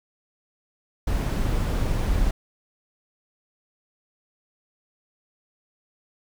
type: noise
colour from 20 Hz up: brown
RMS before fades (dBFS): -23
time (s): 1.07-2.31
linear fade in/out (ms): 5
effects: none